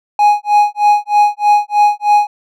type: tone with tremolo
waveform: triangle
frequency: 830.6 Hz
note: G#5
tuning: in tune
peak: -3 dBFS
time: 0.19-2.27 s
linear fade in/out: 2 ms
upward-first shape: sine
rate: 3.2 Hz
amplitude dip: 100%
effects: none